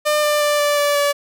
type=tone with pitch steps; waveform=sawtooth; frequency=600 / 594.8 / 589.7 / 584.6 / 579.6 / 574.6 Hz; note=D5 / D5 / D5 / D5 / D5 / D5; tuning=+37 / +22 / +7 / -8 / -23 / -38 cents; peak=-11 dBFS; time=0.05-1.13 s; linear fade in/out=20 ms; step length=180 ms; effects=none